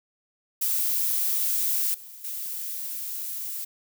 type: noise with level steps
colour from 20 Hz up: violet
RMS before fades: -25 / -44 / -33 dBFS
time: 0.61-3.65 s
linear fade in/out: 10 ms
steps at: 1.94 / 2.24 s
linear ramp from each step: 5 ms
effects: none